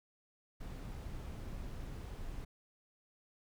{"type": "noise", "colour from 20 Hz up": "brown", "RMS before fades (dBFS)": -44, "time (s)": [0.6, 2.45], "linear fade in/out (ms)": 10, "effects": []}